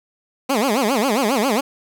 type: tone with vibrato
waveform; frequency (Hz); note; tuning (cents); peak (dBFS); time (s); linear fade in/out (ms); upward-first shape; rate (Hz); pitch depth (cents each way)
15% pulse; 240; B3; -49; -10; 0.49-1.61; 10; sine; 7.4; 280
effects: none